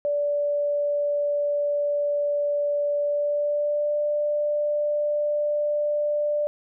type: tone with pitch glide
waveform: sine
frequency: 581 to 591.5 Hz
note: D5 to D5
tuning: -19 to +12 cents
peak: -21 dBFS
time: 0.05-6.47 s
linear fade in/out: 0 ms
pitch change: +31 cents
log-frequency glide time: 2.98-3.97 s
effects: none